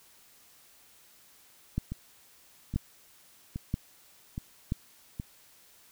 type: two click trains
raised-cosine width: 5 ms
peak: -16 / -22 dBFS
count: 4 / 5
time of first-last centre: 1.78-4.721 / 1.92-5.199 s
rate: 1.02 / 1.22 Hz
effects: white hiss -59 dBFS RMS until 5.91 s